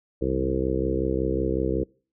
harmonic tone with a mistuned harmonic, 65.41 Hz, C2, in tune, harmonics 1 / 2 / 3 / 4 / 5 / 6 / 7 / 8, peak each -30 / -33 / -33 / -34 / -28 / -30 / -28 / -34 dBFS, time 0.21-1.84 s, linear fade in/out 10 ms, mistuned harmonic 2, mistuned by +28 cents, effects noise-tail reverb RT60 0.4 s tail -25 dB re dry

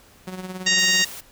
sawtooth tone with tremolo, 185 Hz, F#3, in tune, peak -25 dBFS, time 0.27-1.03 s, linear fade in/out 5 ms, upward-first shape sine, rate 18 Hz, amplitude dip 60%
harmonic tone, 933 Hz, A#5, 1 cent sharp, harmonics 2 / 3 / 4 / 5 / 6 / 7 / 8, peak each -21 / -23 / -24 / -25 / -26 / -26 / -27 dBFS, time 0.66-1.05 s, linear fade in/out 10 ms
white high-pass noise, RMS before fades -37 dBFS, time 0.78-1.21 s, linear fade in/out 10 ms, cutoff 160 Hz, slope 12 dB/octave
effects pink hiss -52 dBFS RMS until 1.31 s

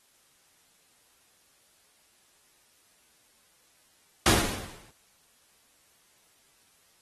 pink noise with exponential decay, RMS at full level -19 dBFS, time 4.26-4.91 s, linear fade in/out 2 ms, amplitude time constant 140 ms, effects white hiss -64 dBFS RMS until 7.01 s + AAC 32 kbps

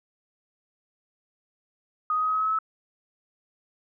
sine tone with pitch steps, 1244.5 / 1252.4 / 1260.4 / 1268.4 / 1276.5 / 1284.7 / 1292.9 / 1301.1 Hz, D#6 / D#6 / D#6 / D#6 / D#6 / E6 / E6 / E6, 0 / +11 / +22 / +33 / +44 / -45 / -34 / -23 cents, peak -22 dBFS, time 2.1-2.588 s, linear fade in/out 2 ms, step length 61 ms, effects none

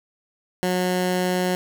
15% pulse tone, 181.9 Hz, F#3, 29 cents flat, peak -14 dBFS, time 0.63-1.55 s, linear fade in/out 0 ms, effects none

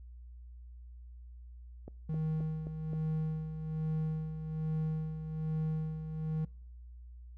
click train, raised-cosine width 2 ms, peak -31 dBFS, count 5, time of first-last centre 1.88-2.933 s, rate 3.8 Hz
triangle tone with tremolo, 157.3 Hz, D#3, 19 cents sharp, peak -28 dBFS, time 2.09-6.45 s, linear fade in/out 5 ms, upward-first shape sine, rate 1.2 Hz, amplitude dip 60%
effects noise-tail reverb RT60 0.6 s tail -26 dB re dry + added 60 Hz sine -47 dBFS peak until 7.37 s

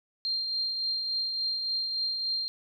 sine tone with tremolo, 4186 Hz, C8, in tune, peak -26 dBFS, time 0.25-2.48 s, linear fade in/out 0 ms, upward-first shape triangle, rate 3.5 Hz, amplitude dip 40%, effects 11-bit

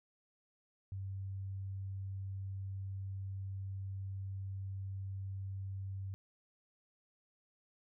sine tone, 96.8 Hz, G2, 21 cents flat, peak -39 dBFS, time 0.92-6.14 s, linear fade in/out 0 ms, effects none

